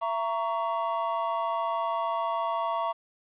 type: chord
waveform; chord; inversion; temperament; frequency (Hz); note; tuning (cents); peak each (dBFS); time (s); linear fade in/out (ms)
triangle; A# diminished; second; just; 671.3 / 932.3 / 1118.8; E5 / A#5 / C#6; +31 / 0 / +16; -29; 0.01-2.93; 20
effects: resampled to 8000 Hz + 10-bit